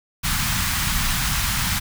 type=band-stop noise; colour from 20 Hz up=pink; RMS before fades=-22 dBFS; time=0.23-1.8 s; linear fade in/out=20 ms; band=200 to 980 Hz; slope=24 dB/octave; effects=none